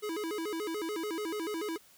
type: tone with vibrato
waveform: square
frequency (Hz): 371.6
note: F#4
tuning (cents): +7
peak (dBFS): -34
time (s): 0.02-1.78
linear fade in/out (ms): 20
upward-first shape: square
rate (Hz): 6.9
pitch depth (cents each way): 220
effects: white hiss -60 dBFS RMS until 1.97 s